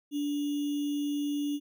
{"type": "tone with sample-and-hold", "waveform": "sine", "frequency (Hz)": 290, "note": "D4", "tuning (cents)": -22, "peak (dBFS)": -28, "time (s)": [0.11, 1.6], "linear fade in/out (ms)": 50, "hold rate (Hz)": 3150, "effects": []}